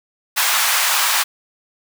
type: high-pass noise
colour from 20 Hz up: pink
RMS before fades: -17 dBFS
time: 0.36-1.24 s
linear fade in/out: 20 ms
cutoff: 910 Hz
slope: 24 dB/octave
effects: none